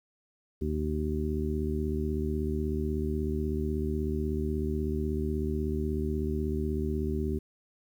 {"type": "harmonic tone", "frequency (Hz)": 76.3, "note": "D#2", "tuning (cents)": -33, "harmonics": [1, 2, 3, 4, 5], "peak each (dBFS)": [-31, -37, -34, -38, -34], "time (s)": [0.61, 7.39], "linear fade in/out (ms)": 10, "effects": ["10-bit"]}